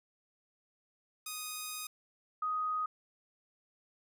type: tone pair in turn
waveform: 5% pulse / sine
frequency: 1244.5 / 1249.5 Hz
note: D#6 / D#6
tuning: 0 / +7 cents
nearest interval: unison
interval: 7 cents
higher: second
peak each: -27 / -31 dBFS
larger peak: first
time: 1.26-1.87 / 2.42-2.86 s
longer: first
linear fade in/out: 5 ms
effects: none